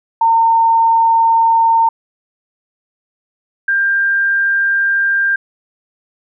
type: tone pair in turn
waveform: sine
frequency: 911 / 1593 Hz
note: A#5 / G6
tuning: -40 / +27 cents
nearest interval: minor seventh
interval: 967 cents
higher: second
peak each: -8 / -11 dBFS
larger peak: first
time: 0.21-1.89 / 3.68-5.36 s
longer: neither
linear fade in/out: 5 ms
effects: none